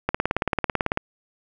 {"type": "click train", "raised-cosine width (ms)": 0.5, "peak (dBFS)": -6, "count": 17, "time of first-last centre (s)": [0.09, 0.974], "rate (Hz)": 18.1, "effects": []}